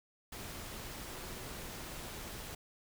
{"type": "tone in noise", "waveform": "sine", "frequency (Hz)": 370, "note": "F#4", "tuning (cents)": 0, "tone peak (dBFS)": -54, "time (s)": [1.12, 1.44], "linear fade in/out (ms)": 5, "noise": "pink", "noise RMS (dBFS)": -45, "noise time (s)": [0.32, 2.55], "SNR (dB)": -12, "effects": []}